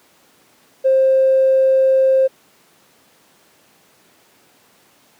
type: tone with tanh clipping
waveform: triangle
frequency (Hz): 529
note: C5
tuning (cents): +19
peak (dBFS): -10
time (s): 0.84-2.28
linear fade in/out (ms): 20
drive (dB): 4
effects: pink hiss -53 dBFS RMS until 5.19 s + high-pass 200 Hz 12 dB/octave